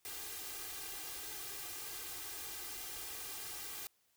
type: noise with comb filter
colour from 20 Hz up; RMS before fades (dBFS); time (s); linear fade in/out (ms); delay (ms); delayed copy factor
white; -45; 0.05-3.87; 0; 2.5; +1
effects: white hiss -75 dBFS RMS until 4.16 s

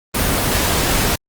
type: noise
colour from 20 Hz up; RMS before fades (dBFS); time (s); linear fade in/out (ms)
pink; -17; 0.14-1.16; 10
effects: Opus 24 kbps

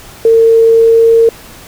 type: tone with pitch glide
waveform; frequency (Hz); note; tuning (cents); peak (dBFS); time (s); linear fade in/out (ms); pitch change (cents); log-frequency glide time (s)
sine; 454.2 to 457.1; A#4 to A#4; -45 to -34; -3; 0.25-1.29; 2; +11; 0.62-1.16
effects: pink hiss -34 dBFS RMS until 1.67 s

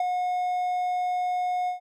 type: tone with ADSR envelope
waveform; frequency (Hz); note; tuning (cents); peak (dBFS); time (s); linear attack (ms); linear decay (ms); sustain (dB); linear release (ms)
triangle; 724; F#5; -38; -18; 0-1.8; 4; 13; -4; 120
effects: none

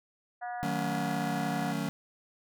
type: harmonic tone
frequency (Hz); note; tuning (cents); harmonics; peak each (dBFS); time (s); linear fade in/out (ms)
241.7; B3; -37; 3 / 4 / 5 / 6 / 7 / 8; -35 / -48 / -51 / -46 / -46 / -53; 0.41-1.73; 20
type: chord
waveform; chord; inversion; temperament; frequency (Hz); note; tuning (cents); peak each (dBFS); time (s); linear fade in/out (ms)
square; D# half-diminished seventh; none; just; 155.56 / 186.68 / 224 / 280; D#3 / F#3 / A3 / C#4; 0 / +16 / +31 / +18; -37; 0.63-1.89; 0
effects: none

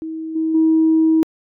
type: tone with level steps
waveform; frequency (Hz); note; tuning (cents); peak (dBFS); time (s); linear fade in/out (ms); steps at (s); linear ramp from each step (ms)
sine; 320; D#4; +49; -24 / -16 / -10; 0.02-1.23; 0; 0.35 / 0.54; 10
effects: tanh soft clip ceiling -6 dBFS

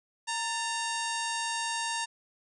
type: harmonic tone with a mistuned harmonic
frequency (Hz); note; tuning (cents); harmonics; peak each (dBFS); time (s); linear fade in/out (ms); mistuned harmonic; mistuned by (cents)
925; A#5; -14; 1 / 2 / 3 / 4 / 5 / 6 / 7 / 8 / 9 / 10; -34 / -37 / -39 / -40 / -41 / -42 / -42 / -43 / -44 / -44; 0.27-2.06; 20; 2; -76
effects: none

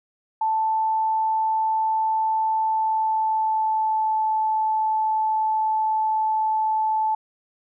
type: tone with pitch glide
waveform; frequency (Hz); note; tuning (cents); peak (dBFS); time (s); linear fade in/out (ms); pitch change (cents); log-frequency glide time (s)
sine; 880 to 871.9; A5 to A5; 0 to -16; -19; 0.41-7.15; 5; -16; 2.62-4.22
effects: none

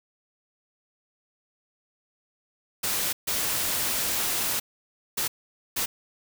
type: noise bursts at uneven times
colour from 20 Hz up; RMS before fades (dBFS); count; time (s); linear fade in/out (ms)
white; -27; 4; 2.83-3.13 / 3.27-4.6 / 5.17-5.28 / 5.76-5.86; 10
effects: none

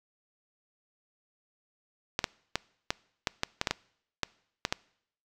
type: clicks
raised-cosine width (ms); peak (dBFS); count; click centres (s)
0.2; -9; 12; 2.191 / 2.242 / 2.556 / 2.905 / 3.272 / 3.434 / 3.614 / 3.672 / 3.71 / 4.233 / 4.651 / 4.725
effects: noise-tail reverb RT60 0.7 s tail -24 dB re dry

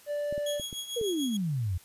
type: tone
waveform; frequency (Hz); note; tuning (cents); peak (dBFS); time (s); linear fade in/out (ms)
triangle; 585; D5; -7; -27; 0.06-0.62; 50
type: clicks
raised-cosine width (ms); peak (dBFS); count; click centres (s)
3; -28; 5; 0.326 / 0.379 / 0.598 / 0.728 / 1.013
type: tone with tremolo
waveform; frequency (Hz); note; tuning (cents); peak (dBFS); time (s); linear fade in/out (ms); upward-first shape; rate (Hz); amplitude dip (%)
sawtooth; 3322; G#7; 0; -29; 0.46-1.37; 5; triangle; 6.8; 75
type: exponential sweep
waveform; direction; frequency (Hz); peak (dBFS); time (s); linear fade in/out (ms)
sine; down; 497.5 to 82.8; -27; 0.96-1.78; 10
effects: white hiss -56 dBFS RMS until 1.84 s + resampled to 32000 Hz

